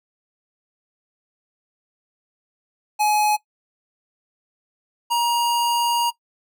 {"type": "tone pair in turn", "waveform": "square", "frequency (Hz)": [843, 946.2], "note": ["G#5", "A#5"], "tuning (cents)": [26, 26], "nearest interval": "major second", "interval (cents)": 200, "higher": "second", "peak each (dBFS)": [-17, -18], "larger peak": "first", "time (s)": [[2.99, 3.37], [5.1, 6.11]], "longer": "second", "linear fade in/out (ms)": 20, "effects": ["noise-tail reverb RT60 0.1 s tail -18 dB re dry"]}